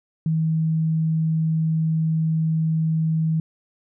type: tone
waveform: sine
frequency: 160 Hz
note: D#3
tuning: 49 cents sharp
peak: -18 dBFS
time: 0.26-3.4 s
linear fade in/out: 2 ms
effects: none